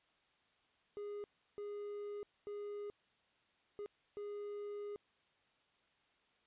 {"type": "tone bursts at uneven times", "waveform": "triangle", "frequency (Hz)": 411.5, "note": "G#4", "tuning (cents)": -16, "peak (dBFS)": -40, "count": 5, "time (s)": [[0.97, 1.24], [1.58, 2.23], [2.47, 2.9], [3.79, 3.86], [4.17, 4.96]], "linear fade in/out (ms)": 0, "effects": ["white hiss -74 dBFS RMS until 6.46 s", "resampled to 8000 Hz"]}